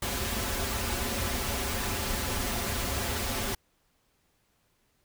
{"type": "noise with comb filter", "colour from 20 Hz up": "pink", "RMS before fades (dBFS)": -31, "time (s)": [0.02, 3.55], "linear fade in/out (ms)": 5, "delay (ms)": 6.4, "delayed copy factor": -0.9, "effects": ["pink hiss -71 dBFS RMS until 5.04 s"]}